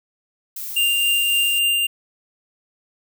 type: noise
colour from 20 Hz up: violet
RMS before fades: -30 dBFS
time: 0.56-1.59 s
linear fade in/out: 5 ms
type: tone with tremolo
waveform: square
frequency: 2794 Hz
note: F7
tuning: in tune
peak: -16 dBFS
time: 0.76-1.87 s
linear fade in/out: 10 ms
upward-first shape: triangle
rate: 3.6 Hz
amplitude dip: 25%
effects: none